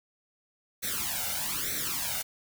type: noise with flanger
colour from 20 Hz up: white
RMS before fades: -32 dBFS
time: 0.82-2.23 s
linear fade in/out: 20 ms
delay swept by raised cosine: 0.5 to 1.39 ms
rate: 1.1 Hz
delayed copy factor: +0.9
effects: none